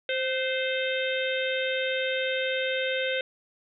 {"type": "harmonic tone with a mistuned harmonic", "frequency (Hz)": 523, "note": "C5", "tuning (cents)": -1, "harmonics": [1, 3, 4, 5, 6, 7], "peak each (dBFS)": [-28, -33, -34, -35, -36, -36], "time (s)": [0.09, 3.21], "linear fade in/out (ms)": 2, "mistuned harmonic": 3, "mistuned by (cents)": -36, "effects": []}